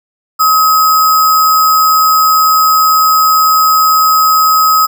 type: tone with sample-and-hold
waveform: sine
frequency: 1271 Hz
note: D#6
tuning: 36 cents sharp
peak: -5 dBFS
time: 0.39-4.87 s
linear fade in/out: 20 ms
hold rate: 6300 Hz
effects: none